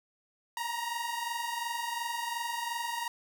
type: tone pair together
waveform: sawtooth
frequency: 929.2 / 952 Hz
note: A#5 / A#5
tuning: -6 / +36 cents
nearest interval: unison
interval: 42 cents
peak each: -32 / -32 dBFS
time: 0.57-3.08 s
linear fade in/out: 2 ms
effects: none